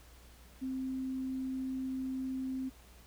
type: tone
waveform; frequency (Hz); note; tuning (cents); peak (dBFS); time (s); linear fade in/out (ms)
sine; 261.6; C4; 0; -34; 0.61-2.7; 20
effects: added 60 Hz sine -56 dBFS peak until 3.06 s + pink hiss -60 dBFS RMS until 3.06 s